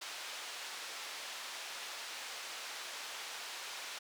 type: band-pass noise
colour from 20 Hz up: white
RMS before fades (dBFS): -45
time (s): 0.01-3.99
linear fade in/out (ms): 10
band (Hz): 610 to 4900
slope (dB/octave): 12
effects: none